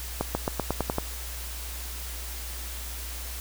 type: accelerating click train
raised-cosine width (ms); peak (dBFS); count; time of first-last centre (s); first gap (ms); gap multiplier
1; -11; 8; 0.21-0.984; 140; 0.92
effects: added 60 Hz sine -36 dBFS peak until 3.4 s + white hiss -39 dBFS RMS until 3.4 s